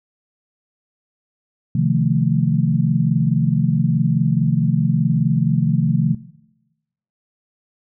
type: chord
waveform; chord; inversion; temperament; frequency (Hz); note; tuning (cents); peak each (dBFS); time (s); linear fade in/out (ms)
sine; F dominant seventh; second; equal; 130.81 / 155.56 / 174.61 / 220; C3 / Eb3 / F3 / A3; 0 / 0 / 0 / 0; -19 / -18 / -20 / -23; 1.75-6.15; 5
effects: noise-tail reverb RT60 1.0 s tail -20 dB re dry